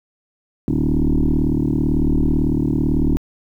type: tone with frequency modulation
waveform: sine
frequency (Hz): 152.5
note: D#3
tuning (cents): -34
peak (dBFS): -13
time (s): 0.68-3.17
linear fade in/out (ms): 0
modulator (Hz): 38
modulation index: 4.6
effects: tanh soft clip ceiling -10 dBFS + 9-bit